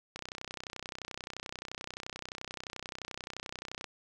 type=click train; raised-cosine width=0.2 ms; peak=-22 dBFS; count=117; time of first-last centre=0.16-3.843 s; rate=31.5 Hz; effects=none